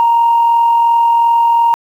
sine tone with amplitude modulation, 932.3 Hz, A#5, in tune, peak -5 dBFS, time 0-1.74 s, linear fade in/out 0 ms, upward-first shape sine, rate 42.8 Hz, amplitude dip 30%, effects tanh soft clip ceiling -3 dBFS + 7-bit

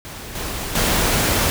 pink noise with level steps, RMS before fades -34 / -27 / -18 dBFS, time 0.05-1.5 s, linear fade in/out 0 ms, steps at 0.35 / 0.75 s, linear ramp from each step 5 ms, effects none

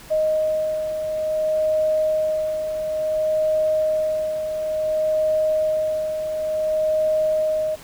sine beating tone pair, 622.3 / 622.87 Hz, D#5 / D#5, 0 / +2 cents, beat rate 0.57 Hz, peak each -19 / -28 dBFS, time 0.1-7.76 s, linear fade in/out 20 ms, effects pink hiss -43 dBFS RMS until 7.83 s

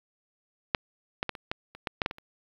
clicks, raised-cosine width 0.3 ms, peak -6 / -12 / -13 / -24 / -13 / -28 / -13 / -9 / -9 / -20 / -30 dBFS, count 11, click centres 0.748 / 1.229 / 1.293 / 1.352 / 1.515 / 1.75 / 1.872 / 2.018 / 2.061 / 2.111 / 2.184 s, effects low-pass 5000 Hz 12 dB/octave + 8-bit

